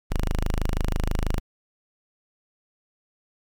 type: tone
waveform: sawtooth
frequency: 26.15 Hz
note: G#0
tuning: 13 cents sharp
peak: -18 dBFS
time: 0.1-1.4 s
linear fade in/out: 20 ms
effects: 10-bit